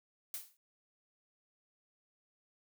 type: noise with exponential decay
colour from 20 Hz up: blue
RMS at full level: -38 dBFS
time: 0.34-0.57 s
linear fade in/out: 1 ms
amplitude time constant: 49 ms
effects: none